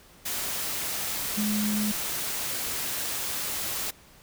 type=tone in noise; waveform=sine; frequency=210 Hz; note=G#3; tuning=19 cents sharp; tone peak=-25 dBFS; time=1.37-1.92 s; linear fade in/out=10 ms; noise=white; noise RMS=-31 dBFS; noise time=0.25-3.91 s; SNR=+3 dB; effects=pink hiss -54 dBFS RMS until 4.22 s